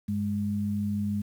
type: tone pair together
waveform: sine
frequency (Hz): 98.95 / 205.7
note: G2 / G#3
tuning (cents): +17 / -16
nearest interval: octave + minor second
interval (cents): 1267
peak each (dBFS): -32 / -27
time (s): 0.08-1.22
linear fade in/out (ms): 10
effects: 9-bit